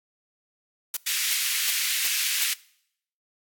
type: noise bursts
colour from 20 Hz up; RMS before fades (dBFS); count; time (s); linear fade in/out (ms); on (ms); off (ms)
blue; -26; 5; 0.94-2.44; 2; 28; 340
type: high-pass noise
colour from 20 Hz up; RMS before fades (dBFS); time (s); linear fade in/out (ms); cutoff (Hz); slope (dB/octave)
pink; -26; 1.06-2.54; 10; 2000; 24
effects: noise-tail reverb RT60 0.7 s tail -22 dB re dry + AAC 64 kbps